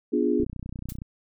sine chord, B diminished seventh, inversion none, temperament equal, 246.9 / 293.7 / 349.2 / 415.3 Hz, B3 / D4 / F4 / Ab4, 0 / 0 / 0 / 0 cents, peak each -26 dBFS, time 0.12-0.45 s, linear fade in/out 20 ms
click train, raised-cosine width 5 ms, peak -23 dBFS, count 20, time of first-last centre 0.4-1.019 s, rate 30.7 Hz
blue noise with exponential decay, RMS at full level -34 dBFS, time 0.89-0.97 s, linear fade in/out 5 ms, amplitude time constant 17 ms
effects none

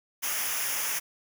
white noise with comb filter, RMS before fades -30 dBFS, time 0.22-1 s, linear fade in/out 20 ms, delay 0.24 ms, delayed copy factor -0.75, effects none

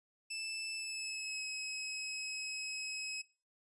20% pulse tone with pitch glide, 2637 to 2557 Hz, E7 to D#7, 0 to +47 cents, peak -34 dBFS, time 0.3-3.22 s, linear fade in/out 10 ms, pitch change -53 cents, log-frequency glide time 0.76-1.43 s, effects noise-tail reverb RT60 0.3 s tail -18 dB re dry + resampled to 24000 Hz

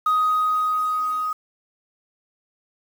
sine tone with level ramp, 1252 Hz, D#6, 10 cents sharp, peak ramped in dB -14 to -22 dBFS, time 0.06-1.33 s, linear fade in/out 5 ms, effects tanh soft clip ceiling -14 dBFS + 7-bit

